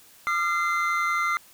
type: tone cluster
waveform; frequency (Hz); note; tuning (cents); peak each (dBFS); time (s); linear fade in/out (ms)
triangle; 1199 / 1370 / 2075; D6 / F6 / C7; +36 / -34 / -15; -25; 0.27-1.37; 0
effects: white hiss -53 dBFS RMS until 1.53 s